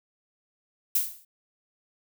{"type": "noise with exponential decay", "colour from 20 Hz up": "violet", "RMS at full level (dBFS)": -20, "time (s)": [0.95, 1.25], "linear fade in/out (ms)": 5, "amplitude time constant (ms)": 64, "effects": []}